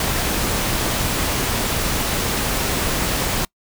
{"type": "noise", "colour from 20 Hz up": "pink", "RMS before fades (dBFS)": -21, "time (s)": [0, 3.45], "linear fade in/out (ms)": 2, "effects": ["noise-tail reverb RT60 0.1 s tail -26 dB re dry"]}